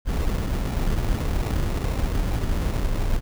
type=noise with sample-and-hold; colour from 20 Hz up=brown; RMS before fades=-23 dBFS; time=0.05-3.21 s; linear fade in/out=50 ms; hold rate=1575 Hz; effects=none